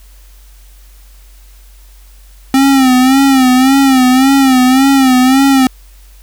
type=tone with vibrato; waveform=square; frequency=263.4 Hz; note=C4; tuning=12 cents sharp; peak=-6 dBFS; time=2.54-5.67 s; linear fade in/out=2 ms; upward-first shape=sine; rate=1.8 Hz; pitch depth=76 cents each way; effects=added 47 Hz sine -36 dBFS peak until 6.22 s + white hiss -47 dBFS RMS until 6.22 s